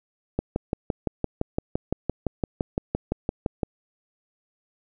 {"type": "click train", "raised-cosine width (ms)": 2, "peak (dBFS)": -10, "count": 20, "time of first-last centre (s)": [0.39, 3.632], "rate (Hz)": 5.86, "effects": []}